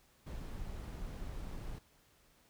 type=noise; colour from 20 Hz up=brown; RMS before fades=-43 dBFS; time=0.26-1.79 s; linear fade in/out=10 ms; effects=pink hiss -68 dBFS RMS until 2.49 s